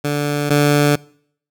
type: tone pair in turn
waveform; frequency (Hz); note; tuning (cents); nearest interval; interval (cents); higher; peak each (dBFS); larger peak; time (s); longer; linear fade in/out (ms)
15% pulse; 145.9 / 145.9; D3 / D3; -11 / -11; unison; 0; neither; -11 / -5; second; 0.04-0.5 / 0.5-0.96; neither; 10
effects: noise-tail reverb RT60 0.6 s tail -24 dB re dry